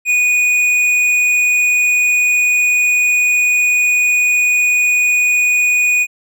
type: tone with tanh clipping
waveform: triangle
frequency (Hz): 2469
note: D#7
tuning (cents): -14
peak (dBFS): -12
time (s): 0.05-6.07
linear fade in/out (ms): 50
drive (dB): 14
effects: none